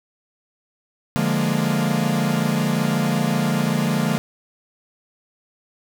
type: chord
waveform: 45% pulse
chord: Bb dominant seventh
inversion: first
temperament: equal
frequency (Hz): 146.83 / 174.61 / 207.7 / 233.1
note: D3 / F3 / Ab3 / Bb3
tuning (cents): 0 / 0 / 0 / 0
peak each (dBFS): -24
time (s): 1.16-4.18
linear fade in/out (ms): 0
effects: none